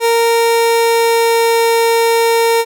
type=tone with pitch glide; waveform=30% pulse; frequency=463.1 to 460.4 Hz; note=A#4 to A#4; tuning=-11 to -22 cents; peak=-7 dBFS; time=0-2.65 s; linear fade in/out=50 ms; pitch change=-11 cents; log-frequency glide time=0.23-1.6 s; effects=none